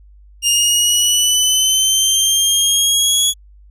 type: linear sweep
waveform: 20% pulse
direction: up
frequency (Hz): 2817 to 3371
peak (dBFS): -6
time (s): 0.42-3.34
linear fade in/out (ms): 50
effects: added 50 Hz sine -41 dBFS peak until 3.7 s